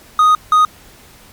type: tone bursts at uneven times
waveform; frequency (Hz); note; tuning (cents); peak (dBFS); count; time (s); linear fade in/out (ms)
triangle; 1244.5; D#6; 0; -5; 2; 0.19-0.35 / 0.52-0.65; 2
effects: pink hiss -43 dBFS RMS until 1.32 s + MP3 96 kbps